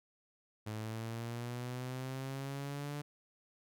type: linear sweep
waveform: sawtooth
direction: up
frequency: 106.8 to 146.83 Hz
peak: -35 dBFS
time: 0.66-3.02 s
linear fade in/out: 10 ms
effects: none